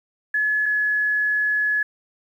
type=tone pair in turn; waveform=sine; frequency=1706 / 1699.3 Hz; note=G#6 / G#6; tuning=+46 / +39 cents; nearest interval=unison; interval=7 cents; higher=first; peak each=-18 dBFS; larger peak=neither; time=0.34-0.66 / 0.66-1.83 s; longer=second; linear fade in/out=5 ms; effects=9-bit